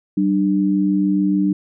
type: tone pair together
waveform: sine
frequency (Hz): 191.96 / 298.7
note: G3 / D4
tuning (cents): -36 / +29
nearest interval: minor sixth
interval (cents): 765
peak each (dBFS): -17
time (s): 0.17-1.53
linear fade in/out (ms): 5
effects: none

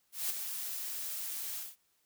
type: noise with ADSR envelope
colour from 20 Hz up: blue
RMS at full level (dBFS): -32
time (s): 0.12-1.76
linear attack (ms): 180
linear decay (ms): 10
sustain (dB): -7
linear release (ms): 190
effects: white hiss -74 dBFS RMS until 2.05 s

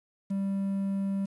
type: tone with quantisation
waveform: triangle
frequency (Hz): 196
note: G3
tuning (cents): 0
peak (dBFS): -25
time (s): 0.3-1.26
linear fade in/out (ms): 10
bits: 9
effects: resampled to 22050 Hz

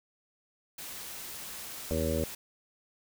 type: noise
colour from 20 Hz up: white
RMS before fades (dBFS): -42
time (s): 0.78-2.35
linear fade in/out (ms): 5
type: harmonic tone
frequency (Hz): 79.8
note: D#2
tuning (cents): +44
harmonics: 1 / 2 / 3 / 4 / 5 / 6 / 7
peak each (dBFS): -33 / -37 / -35 / -38 / -38 / -35 / -34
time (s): 1.91-2.24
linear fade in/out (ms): 0
effects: none

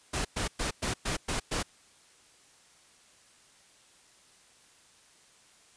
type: noise bursts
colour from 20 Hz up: pink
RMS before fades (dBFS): -31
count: 7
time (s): 0.13-1.63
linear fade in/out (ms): 10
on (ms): 120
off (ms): 110
effects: white hiss -60 dBFS RMS until 5.76 s + resampled to 22050 Hz

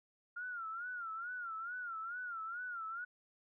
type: tone with vibrato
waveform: sine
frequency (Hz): 1396.9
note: F6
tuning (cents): 0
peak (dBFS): -40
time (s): 0.36-3.05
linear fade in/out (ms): 10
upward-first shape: sine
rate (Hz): 2.3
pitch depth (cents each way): 120
effects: none

